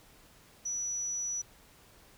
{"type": "tone", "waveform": "sine", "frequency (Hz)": 5900, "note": "F#8", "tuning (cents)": -6, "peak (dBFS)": -32, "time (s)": [0.65, 1.42], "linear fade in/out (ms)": 10, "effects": ["pink hiss -59 dBFS RMS until 2.17 s"]}